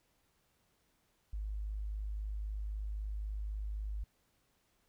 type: tone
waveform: sine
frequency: 51.91 Hz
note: G#1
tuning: in tune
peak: -36 dBFS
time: 1.33-4.04 s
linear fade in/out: 5 ms
effects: pink hiss -75 dBFS RMS until 4.88 s